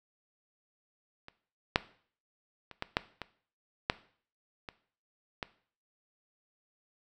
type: clicks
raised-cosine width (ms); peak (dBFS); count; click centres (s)
0.3; -30 / -6 / -29 / -17 / -9 / -21 / -9 / -24 / -18; 9; 1.284 / 1.759 / 2.713 / 2.824 / 2.969 / 3.217 / 3.899 / 4.688 / 5.428
effects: noise-tail reverb RT60 0.5 s tail -17 dB re dry